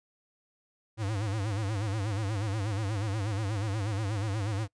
square tone with vibrato, 103.83 Hz, G#2, in tune, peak -30 dBFS, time 0.97-4.68 s, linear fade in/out 50 ms, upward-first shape sine, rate 8.3 Hz, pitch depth 140 cents each way, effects noise-tail reverb RT60 0.1 s tail -22 dB re dry + resampled to 22050 Hz

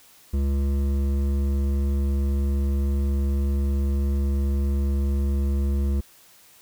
sine tone with hard clipping, 69.3 Hz, C#2, in tune, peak -22 dBFS, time 0.33-6.01 s, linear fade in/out 10 ms, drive 11 dB, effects white hiss -53 dBFS RMS until 6.61 s

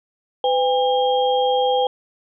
sine tone cluster, 505 / 805 / 3230 Hz, B4 / G5 / G#7, +39 / +46 / -49 cents, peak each -18 / -19 / -27 dBFS, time 0.44-1.87 s, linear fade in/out 2 ms, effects none

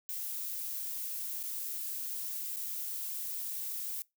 violet noise with dropouts, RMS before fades -38 dBFS, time 0.09-4.02 s, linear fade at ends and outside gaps 0 ms, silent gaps 1.43-1.437 / 2.561-2.568 s, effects noise-tail reverb RT60 0.2 s tail -23 dB re dry

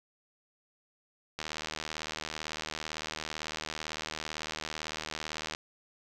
click train, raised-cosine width 0.2 ms, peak -18 dBFS, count 325, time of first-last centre 1.39-5.549 s, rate 77.9 Hz, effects none

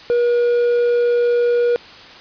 triangle tone, 479.7 Hz, A#4, 50 cents sharp, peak -11 dBFS, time 0.1-1.76 s, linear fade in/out 0 ms, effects white hiss -39 dBFS RMS until 2.2 s + resampled to 11025 Hz

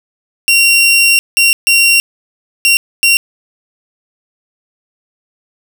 sawtooth tone bursts at uneven times, 2751 Hz, F7, 27 cents flat, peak -3 dBFS, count 5, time 0.48-1.19 / 1.37-1.53 / 1.67-2 / 2.65-2.77 / 3.03-3.17 s, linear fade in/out 0 ms, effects none

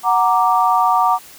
sine chord, Gb augmented, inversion none, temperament equal, 740 / 932.3 / 1174.7 Hz, Gb5 / Bb5 / D6, 0 / 0 / 0 cents, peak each -16 dBFS, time 0.03-1.19 s, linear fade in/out 50 ms, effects white hiss -41 dBFS RMS until 1.38 s

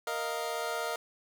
25% pulse chord, Bb suspended fourth, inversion none, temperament equal, 466.2 / 622.3 / 698.5 Hz, Bb4 / Eb5 / F5, 0 / 0 / 0 cents, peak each -33 dBFS, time 0.07-0.96 s, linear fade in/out 2 ms, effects none

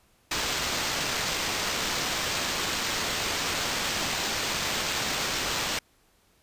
white noise with sample-and-hold, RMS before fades -29 dBFS, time 0.31-5.79 s, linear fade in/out 5 ms, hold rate 11025 Hz, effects pink hiss -64 dBFS RMS until 6.42 s + resampled to 32000 Hz

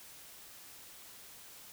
silence, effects white hiss -53 dBFS RMS until 1.72 s

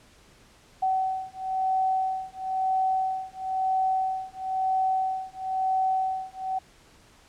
sine beating tone pair, 757 / 758 Hz, F#5 / F#5, +39 / +42 cents, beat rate 1 Hz, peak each -27 dBFS, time 0.82-6.59 s, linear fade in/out 10 ms, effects pink hiss -56 dBFS RMS until 7.28 s + low-pass 9000 Hz 12 dB/octave

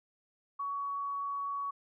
sine tone, 1124 Hz, C#6, 24 cents sharp, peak -33 dBFS, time 0.59-1.71 s, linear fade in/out 10 ms, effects none

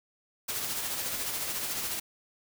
white noise with tremolo, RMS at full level -32 dBFS, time 0.48-2 s, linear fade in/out 10 ms, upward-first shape sine, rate 14 Hz, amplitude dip 35%, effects none

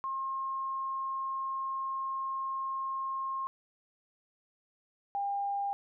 sine tone pair in turn, 1070 / 801.6 Hz, C6 / G5, +38 / +38 cents, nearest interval perfect fourth, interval 500 cents, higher first, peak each -32 / -30 dBFS, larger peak second, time 0.04-3.47 / 5.15-5.73 s, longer first, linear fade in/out 0 ms, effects none

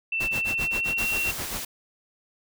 sine tone with pitch glide, 2674 to 2730 Hz, E7 to F7, +24 to -40 cents, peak -24 dBFS, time 0.12-1.31 s, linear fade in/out 5 ms, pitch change +36 cents, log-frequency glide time 0.32-0.99 s
pink noise with tremolo, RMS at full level -32 dBFS, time 0.2-1.62 s, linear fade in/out 5 ms, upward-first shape sine, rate 7.6 Hz, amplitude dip 100%
white noise, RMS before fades -34 dBFS, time 0.98-1.65 s, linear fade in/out 5 ms
effects none

